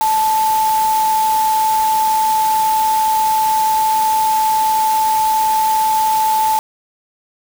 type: tone in noise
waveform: sine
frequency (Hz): 875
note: A5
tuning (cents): -10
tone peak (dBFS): -12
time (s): 0.01-6.59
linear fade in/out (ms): 0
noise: white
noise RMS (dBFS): -26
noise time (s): 0.01-6.59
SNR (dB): +11
effects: none